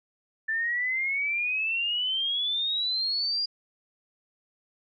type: exponential sweep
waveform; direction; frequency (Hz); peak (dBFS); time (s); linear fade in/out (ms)
sine; up; 1760 to 4859; -25; 0.48-3.46; 10
effects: none